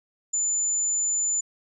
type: tone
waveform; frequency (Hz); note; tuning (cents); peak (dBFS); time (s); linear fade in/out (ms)
sine; 7040; A8; 0; -22; 0.33-1.41; 10
effects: none